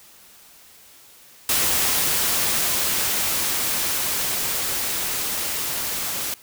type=noise with level ramp; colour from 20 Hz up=white; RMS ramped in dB=-20 to -27 dBFS; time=1.49-6.34 s; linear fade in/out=2 ms; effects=white hiss -49 dBFS RMS until 6.42 s